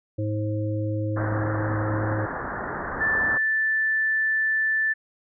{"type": "harmonic tone", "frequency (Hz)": 106.2, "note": "G#2", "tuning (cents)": 39, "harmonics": [1, 3, 5], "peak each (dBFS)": [-25, -30, -32], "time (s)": [0.18, 2.26], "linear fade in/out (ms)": 10}
{"type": "low-pass noise", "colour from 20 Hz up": "white", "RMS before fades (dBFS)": -31, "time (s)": [1.16, 3.38], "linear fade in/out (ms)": 10, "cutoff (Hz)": 1800, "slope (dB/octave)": 96}
{"type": "tone", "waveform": "sine", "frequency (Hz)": 1760, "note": "A6", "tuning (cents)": 0, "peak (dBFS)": -20, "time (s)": [3, 4.94], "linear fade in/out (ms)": 20}
{"effects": []}